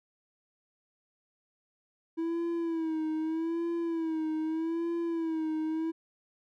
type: tone with vibrato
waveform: triangle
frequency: 325.8 Hz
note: E4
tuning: 20 cents flat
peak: -27 dBFS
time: 2.17-5.92 s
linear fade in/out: 20 ms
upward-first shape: sine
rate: 0.81 Hz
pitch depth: 69 cents each way
effects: none